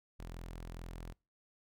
sawtooth tone, 42.33 Hz, E1, 47 cents sharp, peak -40 dBFS, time 0.19-1.13 s, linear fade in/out 10 ms, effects noise-tail reverb RT60 0.3 s tail -26 dB re dry

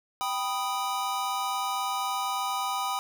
square chord, G augmented, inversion none, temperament equal, 784 / 987.8 / 1244.5 Hz, G5 / B5 / D#6, 0 / 0 / 0 cents, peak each -33 dBFS, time 0.21-2.99 s, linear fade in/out 0 ms, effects none

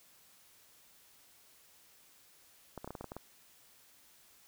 clicks, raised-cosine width 1 ms, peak -28 dBFS, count 9, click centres 2.777 / 2.845 / 2.876 / 2.906 / 2.952 / 3.01 / 3.043 / 3.119 / 3.166 s, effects white hiss -63 dBFS RMS until 4.47 s

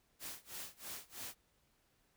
white noise with tremolo, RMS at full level -45 dBFS, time 0.19-1.35 s, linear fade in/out 50 ms, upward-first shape sine, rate 3.1 Hz, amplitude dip 95%, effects pink hiss -75 dBFS RMS until 2.16 s

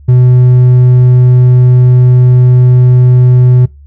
sine tone with hard clipping, 125.2 Hz, B2, 24 cents sharp, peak -3 dBFS, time 0.08-3.66 s, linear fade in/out 10 ms, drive 3 dB, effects noise-tail reverb RT60 0.2 s tail -21 dB re dry + added 71 Hz sine -32 dBFS peak until 3.86 s

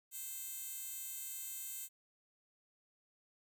10% pulse tone with high-pass filter, 523.3 Hz, C5, in tune, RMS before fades -45 dBFS, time 0.11-1.89 s, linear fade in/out 50 ms, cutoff 9400 Hz, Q 0.89, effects none

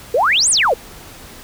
sine exponential two-way sweep, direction up then down, 434.6 to 9956 to 434.6 Hz, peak -11 dBFS, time 0.14-0.74 s, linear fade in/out 5 ms, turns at 0.5 s, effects pink hiss -38 dBFS RMS until 1.43 s

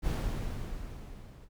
brown noise with level ramp, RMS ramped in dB -28 to -51 dBFS, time 0.02-1.49 s, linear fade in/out 50 ms, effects none

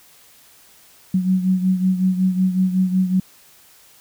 sine beating tone pair, 185 / 190.4 Hz, F#3 / F#3, 0 / +50 cents, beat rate 5.4 Hz, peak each -16 / -22 dBFS, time 1.14-3.2 s, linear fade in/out 5 ms, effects white hiss -50 dBFS RMS until 4 s

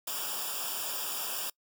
white noise with comb filter, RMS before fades -35 dBFS, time 0.07-1.5 s, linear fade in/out 5 ms, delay 0.48 ms, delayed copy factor -1, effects noise-tail reverb RT60 0.1 s tail -25 dB re dry

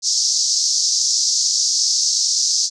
white band-pass noise, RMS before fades -18 dBFS, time 0.02-2.7 s, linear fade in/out 50 ms, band 4700 to 6400 Hz, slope 48 dB/octave, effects none

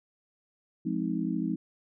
sine chord, F minor seventh, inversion none, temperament just, 174.61 / 209.5 / 261.9 / 314.3 Hz, F3 / Ab3 / C4 / Eb4, 0 / +15 / +2 / +18 cents, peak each -33 dBFS, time 0.85-1.56 s, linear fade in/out 10 ms, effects none

